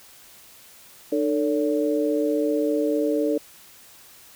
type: tone cluster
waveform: sine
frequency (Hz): 301.8 / 446.2 / 570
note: D4 / A4 / C#5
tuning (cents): +47 / +24 / +48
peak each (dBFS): -23 / -24 / -26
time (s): 1.12-3.38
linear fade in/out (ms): 5
effects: white hiss -49 dBFS RMS until 4.35 s